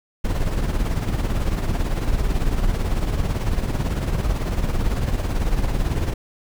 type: noise with tremolo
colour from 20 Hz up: brown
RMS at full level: -18 dBFS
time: 0.24-6.14 s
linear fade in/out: 10 ms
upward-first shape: triangle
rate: 18 Hz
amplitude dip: 65%
effects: none